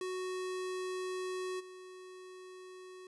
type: tone with level steps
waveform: square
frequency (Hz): 369.8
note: F#4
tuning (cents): -1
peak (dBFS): -37 / -49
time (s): 0.01-3.07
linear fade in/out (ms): 2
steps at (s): 1.59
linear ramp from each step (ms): 20
effects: resampled to 24000 Hz